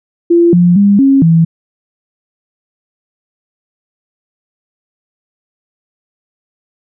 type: tone with pitch steps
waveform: sine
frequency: 342.1 / 175.6 / 201.4 / 272.3 / 164.5 Hz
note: F4 / F3 / G3 / C#4 / E3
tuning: -36 / +10 / +47 / -31 / -3 cents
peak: -4 dBFS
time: 0.3-1.45 s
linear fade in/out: 10 ms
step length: 230 ms
effects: none